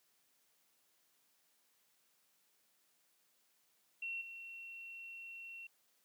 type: tone with level steps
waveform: sine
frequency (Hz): 2722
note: F7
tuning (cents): -45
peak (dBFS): -39 / -47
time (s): 4.02-5.67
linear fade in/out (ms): 5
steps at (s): 4.21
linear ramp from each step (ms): 5
effects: white hiss -75 dBFS RMS until 6.04 s + high-pass 150 Hz 12 dB/octave